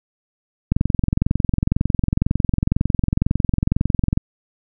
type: click train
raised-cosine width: 5 ms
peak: -4 dBFS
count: 77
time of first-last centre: 0.72-4.175 s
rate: 22 Hz
effects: none